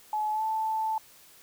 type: tone with pitch glide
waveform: sine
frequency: 854 to 878.5 Hz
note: G#5 to A5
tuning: +48 to -3 cents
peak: -26 dBFS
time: 0.13-0.98 s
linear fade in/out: 2 ms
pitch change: +49 cents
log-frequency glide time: 0.32-0.43 s
effects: white hiss -55 dBFS RMS until 1.42 s